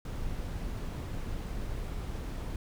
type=noise; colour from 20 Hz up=brown; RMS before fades=-36 dBFS; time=0.05-2.56 s; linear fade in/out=2 ms; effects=none